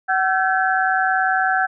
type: tone cluster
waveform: sine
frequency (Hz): 754 / 1345 / 1542 / 1700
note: F#5 / E6 / G6 / G#6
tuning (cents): +32 / +34 / -29 / +40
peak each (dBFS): -19 / -25 / -20 / -25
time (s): 0.08-1.67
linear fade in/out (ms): 20
effects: none